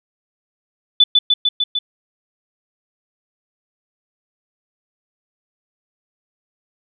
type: tone with echo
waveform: sine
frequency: 3495 Hz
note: A7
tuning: 12 cents flat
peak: -6 dBFS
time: 1-1.04 s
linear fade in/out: 5 ms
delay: 150 ms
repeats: 5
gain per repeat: -2 dB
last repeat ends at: 1.79 s
effects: none